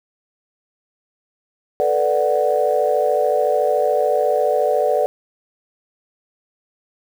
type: chord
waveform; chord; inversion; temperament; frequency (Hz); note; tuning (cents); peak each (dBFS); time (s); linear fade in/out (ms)
sine; B minor seventh; third; equal; 440 / 493.9 / 587.3 / 740; A4 / B4 / D5 / F#5; 0 / 0 / 0 / 0; -21 / -20 / -18 / -21; 1.8-5.06; 0
effects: tanh soft clip ceiling -4 dBFS + 7-bit